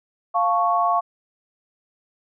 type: chord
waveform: sine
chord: F augmented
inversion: none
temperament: equal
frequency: 698.5 / 880 / 1108.7 Hz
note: F5 / A5 / C#6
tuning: 0 / 0 / 0 cents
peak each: -20 / -26 / -20 dBFS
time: 0.34-1.01 s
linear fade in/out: 20 ms
effects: none